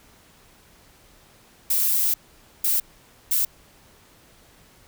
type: noise bursts at uneven times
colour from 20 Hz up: violet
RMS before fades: -21 dBFS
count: 3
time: 1.7-2.14 / 2.64-2.8 / 3.31-3.45 s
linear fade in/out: 5 ms
effects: pink hiss -54 dBFS RMS until 4.87 s